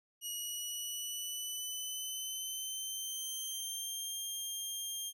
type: tone with pitch glide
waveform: 15% pulse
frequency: 2902 to 3201 Hz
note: F#7 to G7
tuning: -34 to +36 cents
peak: -31 dBFS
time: 0.21-5.13 s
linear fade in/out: 50 ms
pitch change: +170 cents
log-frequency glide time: 0.34-4.19 s
effects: none